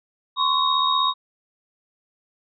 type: tone cluster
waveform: sine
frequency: 1036 / 1112 / 3751 Hz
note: C6 / C#6 / A#7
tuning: -17 / +5 / +10 cents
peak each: -22 dBFS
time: 0.36-1.14 s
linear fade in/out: 50 ms
effects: none